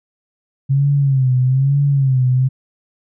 sine tone with vibrato, 134.4 Hz, C3, 47 cents sharp, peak -11 dBFS, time 0.69-2.49 s, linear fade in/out 20 ms, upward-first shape sine, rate 1.1 Hz, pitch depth 100 cents each way, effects none

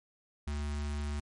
square tone with notch filter, 72.9 Hz, D2, 12 cents flat, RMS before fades -35 dBFS, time 0.47-1.2 s, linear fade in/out 5 ms, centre 520 Hz, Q 1.3, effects MP3 48 kbps

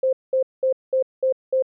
sine tone bursts, 523.3 Hz, C5, in tune, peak -16 dBFS, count 6, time 0.03-1.624 s, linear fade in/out 5 ms, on 99 ms, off 200 ms, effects none

